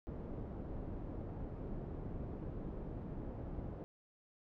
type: low-pass noise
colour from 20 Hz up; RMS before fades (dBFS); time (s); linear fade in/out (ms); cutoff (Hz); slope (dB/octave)
pink; -44; 0.07-3.84; 0; 480; 12
effects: none